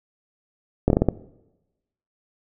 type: slowing click train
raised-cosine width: 2 ms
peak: -3 dBFS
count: 6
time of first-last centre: 0.88-1.087 s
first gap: 22 ms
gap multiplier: 1.32
effects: noise-tail reverb RT60 1.0 s tail -20 dB re dry